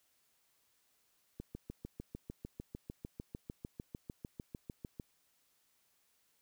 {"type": "click train", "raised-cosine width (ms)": 3, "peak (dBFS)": -30, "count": 25, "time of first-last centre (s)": [1.4, 4.998], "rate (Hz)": 6.67, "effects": ["white hiss -75 dBFS RMS until 6.41 s"]}